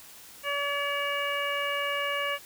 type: harmonic tone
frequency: 570 Hz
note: C#5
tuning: 48 cents sharp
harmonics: 1 / 2 / 3 / 4 / 5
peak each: -33 / -33 / -34 / -34 / -34 dBFS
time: 0.43-2.39 s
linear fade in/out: 50 ms
effects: white hiss -49 dBFS RMS until 2.45 s